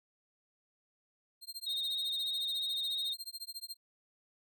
sawtooth tone with tremolo, 4186 Hz, C8, in tune, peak -36 dBFS, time 1.41-3.77 s, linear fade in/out 50 ms, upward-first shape sine, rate 14 Hz, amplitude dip 100%
sine tone with vibrato, 3729 Hz, A#7, in tune, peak -33 dBFS, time 1.66-3.14 s, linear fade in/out 10 ms, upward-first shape sine, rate 17 Hz, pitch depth 36 cents each way
effects none

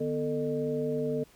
sine tone cluster, 149.8 / 248.3 / 444.5 / 610 Hz, D3 / B3 / A4 / D#5, +35 / +9 / +18 / -34 cents, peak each -36 / -33 / -30 / -37 dBFS, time 0-1.24 s, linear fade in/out 10 ms, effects pink hiss -59 dBFS RMS until 1.35 s

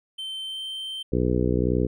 triangle tone with pitch glide, 3100 to 3118 Hz, G7 to G7, -20 to -10 cents, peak -29 dBFS, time 0.18-1.03 s, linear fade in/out 10 ms, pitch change +10 cents, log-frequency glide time 0.44-0.6 s
harmonic tone, 61.74 Hz, B1, in tune, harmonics 1 / 2 / 3 / 4 / 5 / 6 / 7 / 8, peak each -27 / -27 / -28 / -29 / -28 / -29 / -28 / -32 dBFS, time 1.12-1.87 s, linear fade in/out 10 ms
effects none

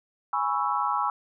sine chord, C# minor seventh, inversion second, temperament equal, 830.6 / 987.8 / 1108.7 / 1318.5 Hz, G#5 / B5 / C#6 / E6, 0 / 0 / 0 / 0 cents, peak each -29 dBFS, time 0.33-1.1 s, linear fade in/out 2 ms, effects none

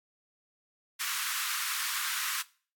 pink high-pass noise, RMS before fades -33 dBFS, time 0.99-2.43 s, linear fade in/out 20 ms, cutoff 1100 Hz, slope 48 dB/octave, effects noise-tail reverb RT60 0.4 s tail -20 dB re dry + AAC 64 kbps

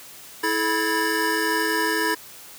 square tone cluster, 325.8 / 431.2 / 981 / 1651 / 1783 Hz, E4 / A4 / B5 / G#6 / A6, -20 / -35 / -12 / -11 / +22 cents, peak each -28 dBFS, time 0.43-2.15 s, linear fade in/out 10 ms, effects white hiss -43 dBFS RMS until 2.58 s + high-pass 80 Hz 12 dB/octave

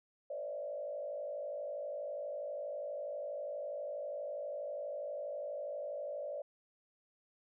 sine tone with frequency modulation, 583 Hz, D5, 13 cents flat, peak -38 dBFS, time 0.3-6.42 s, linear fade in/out 5 ms, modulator 52.3 Hz, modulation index 1.1, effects none

